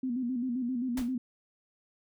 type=tone with vibrato; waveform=sine; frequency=248.5 Hz; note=B3; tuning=11 cents sharp; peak=-29 dBFS; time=0.03-1.18 s; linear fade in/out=5 ms; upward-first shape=square; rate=7.6 Hz; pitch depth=74 cents each way
type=noise with exponential decay; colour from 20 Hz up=pink; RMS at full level=-35 dBFS; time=0.97-1.14 s; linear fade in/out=5 ms; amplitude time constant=35 ms
effects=none